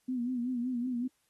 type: tone with vibrato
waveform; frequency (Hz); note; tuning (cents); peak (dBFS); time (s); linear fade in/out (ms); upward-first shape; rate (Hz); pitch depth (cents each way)
sine; 246.9; B3; 0; -30; 0.08-1.08; 10; sine; 5.3; 78
effects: white hiss -74 dBFS RMS until 1.29 s + AAC 32 kbps